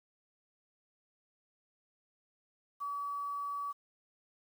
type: tone with quantisation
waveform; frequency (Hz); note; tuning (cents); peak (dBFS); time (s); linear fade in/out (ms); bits
sine; 1142; D6; -49; -35; 2.8-3.73; 20; 10
effects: none